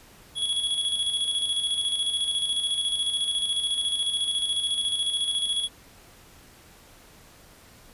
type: tone with tremolo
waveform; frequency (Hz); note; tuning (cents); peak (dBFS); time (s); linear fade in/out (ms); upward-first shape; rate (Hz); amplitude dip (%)
square; 3352; G#7; +15; -23; 0.35-5.69; 50; square; 14; 45
effects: pink hiss -52 dBFS RMS until 7.93 s + resampled to 32000 Hz